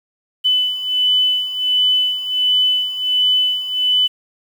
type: beating tone pair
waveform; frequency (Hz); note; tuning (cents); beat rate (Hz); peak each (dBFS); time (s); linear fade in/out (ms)
sine; 3000 / 3001.4; F#7 / F#7; +23 / +24; 1.4; -20 / -15; 0.44-4.08; 20
effects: 7-bit